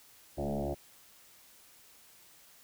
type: tone with frequency modulation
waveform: sine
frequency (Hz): 210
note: G#3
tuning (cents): +19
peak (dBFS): -31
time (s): 0.37-0.75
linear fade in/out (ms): 20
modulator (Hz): 70.5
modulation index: 7.1
effects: white hiss -59 dBFS RMS until 2.63 s